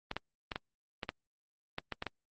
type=clicks; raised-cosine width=0.3 ms; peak=-19 dBFS; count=10; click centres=0.114 / 0.166 / 0.518 / 0.559 / 1.032 / 1.091 / 1.784 / 1.923 / 2.024 / 2.067 s; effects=Opus 24 kbps